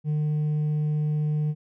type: tone with hard clipping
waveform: triangle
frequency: 151.3 Hz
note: D#3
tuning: 48 cents flat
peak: -21 dBFS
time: 0.04-1.55 s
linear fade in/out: 50 ms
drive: 1 dB
effects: none